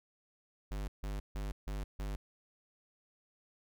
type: tone bursts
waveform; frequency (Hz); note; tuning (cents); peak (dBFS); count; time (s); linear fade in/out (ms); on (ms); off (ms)
square; 50.1; G1; +38; -37; 5; 0.71-2.16; 5; 170; 150
effects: none